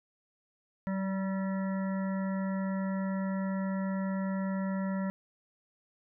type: harmonic tone with a mistuned harmonic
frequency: 193.2 Hz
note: G3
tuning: 25 cents flat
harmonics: 1 / 3 / 5 / 7 / 9 / 10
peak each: -30 / -40 / -44 / -47 / -49 / -50 dBFS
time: 0.87-5.1 s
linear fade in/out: 0 ms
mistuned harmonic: 1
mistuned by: -19 cents
effects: none